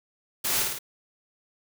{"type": "noise with echo", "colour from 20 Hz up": "white", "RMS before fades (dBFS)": -27, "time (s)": [0.44, 0.63], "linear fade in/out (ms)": 10, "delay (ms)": 53, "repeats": 3, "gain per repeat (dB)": -3, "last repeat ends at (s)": 0.789, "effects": []}